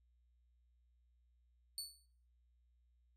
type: tone with exponential decay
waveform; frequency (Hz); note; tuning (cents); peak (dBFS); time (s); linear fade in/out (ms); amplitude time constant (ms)
25% pulse; 4463; C#8; +11; -34; 1.78-2.06; 1; 59
effects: noise-tail reverb RT60 0.5 s tail -19 dB re dry + added 60 Hz sine -70 dBFS peak until 3.16 s

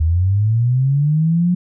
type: linear sweep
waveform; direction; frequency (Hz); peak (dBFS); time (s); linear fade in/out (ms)
sine; up; 76.4 to 180.8; -12; 0-1.55; 10
effects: none

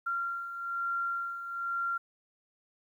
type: beating tone pair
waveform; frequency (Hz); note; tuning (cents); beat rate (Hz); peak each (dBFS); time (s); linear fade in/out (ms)
sine; 1379 / 1380.1; F6 / F6; -22 / -21; 1.1; -39 / -32; 0.06-1.98; 10
effects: 11-bit

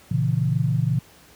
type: chord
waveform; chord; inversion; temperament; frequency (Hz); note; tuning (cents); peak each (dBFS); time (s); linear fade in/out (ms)
sine; A# diminished; none; equal; 116.54 / 138.59 / 164.81; A#2 / C#3 / E3; 0 / 0 / 0; -23 / -22 / -24; 0.11-0.99; 5
effects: pink hiss -51 dBFS RMS until 1.35 s + high-pass 60 Hz 12 dB/octave

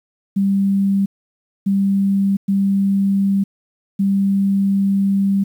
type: tone bursts at uneven times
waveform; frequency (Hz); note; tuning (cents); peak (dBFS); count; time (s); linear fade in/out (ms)
sine; 196.7; G3; +6; -13; 4; 0.36-1.06 / 1.66-2.37 / 2.48-3.44 / 3.99-5.44; 10
effects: 8-bit

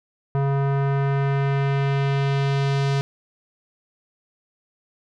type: tone with low-pass filter sweep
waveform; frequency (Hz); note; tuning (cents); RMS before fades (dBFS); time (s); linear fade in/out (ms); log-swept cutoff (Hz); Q
square; 138.59; C#3; 0; -21; 0.35-3.01; 0; 1100 to 5100; 1.1
effects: none

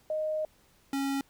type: tone pair in turn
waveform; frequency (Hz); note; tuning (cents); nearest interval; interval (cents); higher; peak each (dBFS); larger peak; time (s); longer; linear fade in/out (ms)
sine / square; 620 / 275; D#5 / C#4; -6 / -14; octave + major second; 1408; first; -28 / -29; first; 0.1-0.45 / 0.93-1.21; first; 2
effects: pink hiss -64 dBFS RMS until 1.29 s

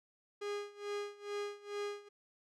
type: tone with tremolo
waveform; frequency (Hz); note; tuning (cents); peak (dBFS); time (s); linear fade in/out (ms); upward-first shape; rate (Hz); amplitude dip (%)
45% pulse; 409.9; G#4; -23; -36; 0.41-2.09; 10; sine; 2.3; 90
effects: low-pass 6000 Hz 12 dB/octave

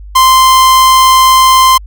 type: tone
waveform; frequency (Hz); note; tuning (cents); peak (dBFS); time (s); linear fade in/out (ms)
45% pulse; 1042; C6; -7; -3; 0.15-1.78; 10
effects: added 50 Hz sine -26 dBFS peak until 1.86 s

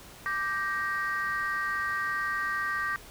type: chord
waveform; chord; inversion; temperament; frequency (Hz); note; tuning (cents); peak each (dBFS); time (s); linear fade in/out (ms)
sine; G minor; second; just; 1176 / 1568 / 1881.6; D6 / G6 / Bb6; +2 / 0 / +16; -31; 0.26-2.96; 0
effects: tanh soft clip ceiling -22 dBFS + pink hiss -49 dBFS RMS until 3.1 s

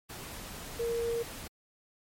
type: tone in noise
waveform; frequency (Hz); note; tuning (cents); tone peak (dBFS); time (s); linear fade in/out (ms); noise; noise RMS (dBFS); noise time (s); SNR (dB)
sine; 466.2; A#4; 0; -29; 0.79-1.23; 10; pink; -43; 0.09-1.48; +11
effects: MP3 64 kbps

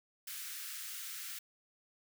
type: high-pass noise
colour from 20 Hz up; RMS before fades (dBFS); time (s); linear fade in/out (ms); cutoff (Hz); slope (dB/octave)
white; -44; 0.27-1.39; 5; 1300; 48
effects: none

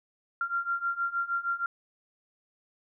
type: beating tone pair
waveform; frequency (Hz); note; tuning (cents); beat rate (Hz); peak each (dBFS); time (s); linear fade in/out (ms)
sine; 1380 / 1386.4; F6 / F6; -21 / -13; 6.4; -32 / -30; 0.41-1.66; 2
effects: none

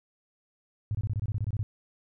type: tone bursts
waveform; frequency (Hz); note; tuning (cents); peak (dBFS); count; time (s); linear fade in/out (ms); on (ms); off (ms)
sine; 105.6; G#2; +29; -26; 12; 0.91-1.63; 0; 38; 24
effects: none

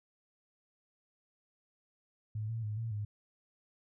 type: tone with pitch steps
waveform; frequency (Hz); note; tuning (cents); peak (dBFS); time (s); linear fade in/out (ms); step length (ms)
sine; 107.6 / 113.8 / 106.1 / 114.1 / 104.4; A2 / A#2 / G#2 / A#2 / G#2; -38 / -41 / +38 / -37 / +10; -34; 2.35-3.05; 5; 140
effects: none

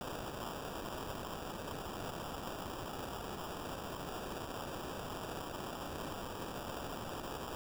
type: noise with sample-and-hold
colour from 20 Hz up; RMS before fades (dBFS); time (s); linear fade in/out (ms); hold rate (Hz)
blue; -43; 0.01-7.55; 0; 2100
effects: none

